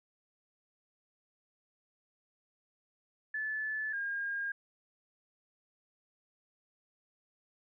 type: tone pair in turn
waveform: sine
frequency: 1736 / 1617.4 Hz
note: A6 / G#6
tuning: -24 / -46 cents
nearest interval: minor second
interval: 122 cents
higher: first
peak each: -33 / -33 dBFS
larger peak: neither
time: 3.34-3.93 / 3.93-4.52 s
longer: neither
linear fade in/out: 5 ms
effects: none